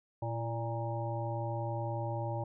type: harmonic tone with a mistuned harmonic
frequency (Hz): 116.5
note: A#2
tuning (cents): -1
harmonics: 1 / 3 / 5 / 7 / 8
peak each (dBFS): -35 / -43 / -40 / -41 / -44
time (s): 0.22-2.44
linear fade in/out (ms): 5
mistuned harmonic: 3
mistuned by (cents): -56
effects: none